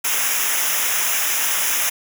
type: noise with comb filter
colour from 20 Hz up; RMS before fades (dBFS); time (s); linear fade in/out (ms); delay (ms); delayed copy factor
white; -20; 0.04-1.9; 10; 0.23; -0.85
effects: none